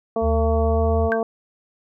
harmonic tone, 225.8 Hz, A3, 45 cents sharp, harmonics 1 / 2 / 3 / 4 / 5, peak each -27 / -22 / -23 / -35 / -33 dBFS, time 0.16-1.23 s, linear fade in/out 2 ms
sine tone with pitch glide, 76 to 80.52 Hz, D#2 to E2, -40 to -40 cents, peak -19 dBFS, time 0.21-1.1 s, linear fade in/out 50 ms, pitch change +100 cents, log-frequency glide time 0.65-0.95 s
sine tone with exponential decay, 1568 Hz, G6, in tune, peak -16 dBFS, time 1.12-1.21 s, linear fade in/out 0 ms, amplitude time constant 19 ms
effects none

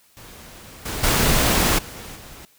pink noise with level steps, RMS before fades -42 / -28 / -18 / -37 / -41 dBFS, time 0.17-2.45 s, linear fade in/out 0 ms, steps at 0.85 / 1.03 / 1.78 / 2.15 s, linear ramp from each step 10 ms, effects white hiss -57 dBFS RMS until 2.58 s

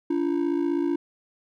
triangle ring-modulated tone, 314.8 Hz, D#4, 20 cents sharp, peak -17 dBFS, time 0.1-0.96 s, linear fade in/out 5 ms, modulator 27.9 Hz, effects none

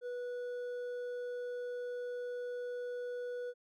triangle tone with hard clipping, 490.1 Hz, B4, 13 cents flat, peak -39 dBFS, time 0.01-3.54 s, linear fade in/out 50 ms, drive 8 dB, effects none

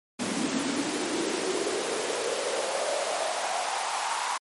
pink noise with high-pass filter sweep, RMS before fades -29 dBFS, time 0.19-4.38 s, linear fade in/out 10 ms, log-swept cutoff 230 to 970 Hz, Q 4.8, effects MP3 48 kbps

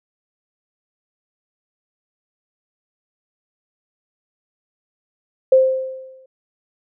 sine tone with exponential decay, 523.3 Hz, C5, in tune, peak -6 dBFS, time 5.52-6.26 s, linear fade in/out 5 ms, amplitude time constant 160 ms, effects none

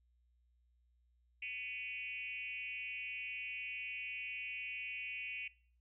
sine tone with frequency modulation, 2489 Hz, D#7, in tune, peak -40 dBFS, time 1.42-5.48 s, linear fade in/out 5 ms, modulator 244 Hz, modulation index 1.2, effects noise-tail reverb RT60 0.5 s tail -20 dB re dry + added 60 Hz sine -70 dBFS peak until 5.8 s

